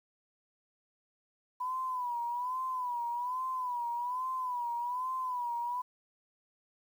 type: tone with vibrato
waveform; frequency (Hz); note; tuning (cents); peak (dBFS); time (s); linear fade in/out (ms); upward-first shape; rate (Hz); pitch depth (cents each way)
sine; 990; B5; +4; -32; 1.6-5.82; 10; sine; 1.2; 81
effects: 10-bit